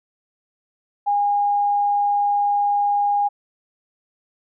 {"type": "tone", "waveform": "sine", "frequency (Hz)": 816, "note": "G#5", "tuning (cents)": -31, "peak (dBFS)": -16, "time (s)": [1.06, 3.29], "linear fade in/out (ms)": 20, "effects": []}